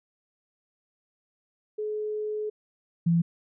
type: tone pair in turn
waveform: sine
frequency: 425.5 / 168.86 Hz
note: G#4 / E3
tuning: +42 / +42 cents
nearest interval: octave + major third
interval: 1600 cents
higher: first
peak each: -28 / -19 dBFS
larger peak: second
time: 1.78-2.5 / 3.06-3.22 s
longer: first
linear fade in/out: 10 ms
effects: none